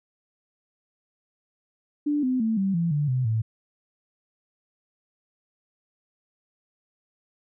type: tone with pitch steps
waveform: sine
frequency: 293.7 / 255.7 / 222.6 / 193.77 / 168.69 / 146.85 / 127.84 / 111.29 Hz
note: D4 / C4 / A3 / G3 / E3 / D3 / C3 / A2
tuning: 0 / -40 / +20 / -20 / +40 / 0 / -40 / +20 cents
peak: -21 dBFS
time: 2.06-3.42 s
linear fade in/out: 10 ms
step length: 170 ms
effects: none